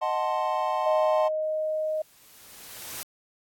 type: chord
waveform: triangle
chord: D# diminished seventh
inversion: none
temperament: equal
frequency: 622.3 / 740 / 880 / 1046.5 Hz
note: D#5 / F#5 / A5 / C6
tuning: 0 / 0 / 0 / 0 cents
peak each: -28 dBFS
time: 0.01-1.29 s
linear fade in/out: 20 ms
type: tone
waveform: sine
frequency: 622.3 Hz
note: D#5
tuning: in tune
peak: -25 dBFS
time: 0.86-2.02 s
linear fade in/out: 5 ms
type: noise with exponential growth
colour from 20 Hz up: white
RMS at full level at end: -35 dBFS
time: 1.42-3.03 s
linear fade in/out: 1 ms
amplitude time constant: 350 ms
effects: AAC 64 kbps